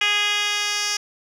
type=tone with band-pass filter sweep; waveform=10% pulse; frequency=413.3 Hz; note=G#4; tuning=8 cents flat; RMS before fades=-22 dBFS; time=0.01-0.97 s; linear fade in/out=5 ms; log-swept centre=2900 to 4900 Hz; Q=2.8; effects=none